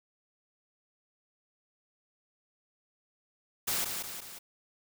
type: noise with echo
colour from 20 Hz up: white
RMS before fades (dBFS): -31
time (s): 3.67-3.85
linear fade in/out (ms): 10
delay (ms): 180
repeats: 3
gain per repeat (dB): -5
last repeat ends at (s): 4.39
effects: none